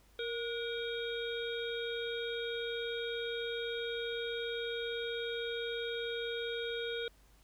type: harmonic tone with a mistuned harmonic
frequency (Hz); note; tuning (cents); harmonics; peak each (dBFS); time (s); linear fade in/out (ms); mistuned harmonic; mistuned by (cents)
466.2; A#4; 0; 1 / 3 / 5 / 7 / 8; -37 / -43 / -47 / -45 / -44; 0.19-7.08; 2; 3; +62
effects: added 50 Hz sine -62 dBFS peak until 7.43 s + pink hiss -67 dBFS RMS until 7.43 s